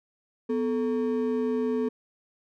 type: ring-modulated tone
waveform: triangle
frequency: 342.8 Hz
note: F4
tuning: 32 cents flat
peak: -19 dBFS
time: 0.49-1.89 s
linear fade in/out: 10 ms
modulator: 94.4 Hz
effects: none